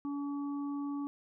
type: harmonic tone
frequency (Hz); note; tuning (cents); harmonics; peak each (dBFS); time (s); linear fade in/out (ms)
284.5; C#4; +45; 1 / 3 / 4; -34 / -50 / -48; 0.05-1.07; 0
effects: none